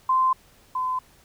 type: tone pair in turn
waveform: sine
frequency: 1038 / 1020.8 Hz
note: C6 / C6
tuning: -14 / -43 cents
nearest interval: unison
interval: 29 cents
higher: first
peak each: -17 / -23 dBFS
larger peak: first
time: 0.09-0.33 / 0.75-0.99 s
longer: neither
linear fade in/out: 5 ms
effects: pink hiss -56 dBFS RMS until 1.24 s